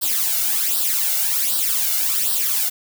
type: noise with flanger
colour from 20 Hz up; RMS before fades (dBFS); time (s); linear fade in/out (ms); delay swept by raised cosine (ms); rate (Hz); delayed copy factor
blue; -20; 0.01-2.7; 20; 0.22 to 1.42; 1.3; +0.7
effects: none